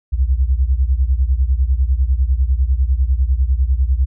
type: beating tone pair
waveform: sine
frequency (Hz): 61.5 / 71.5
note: B1 / D2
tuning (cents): -7 / -46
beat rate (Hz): 10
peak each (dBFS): -14 / -17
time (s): 0.12-4.06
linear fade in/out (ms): 20
effects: none